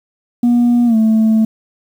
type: tone with pitch glide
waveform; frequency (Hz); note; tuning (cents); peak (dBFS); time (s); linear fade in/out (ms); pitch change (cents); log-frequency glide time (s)
sine; 240.3 to 220.4; B3 to A3; -47 to +3; -6; 0.43-1.45; 5; -150; 0.86-0.96
effects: tanh soft clip ceiling -7 dBFS + 7-bit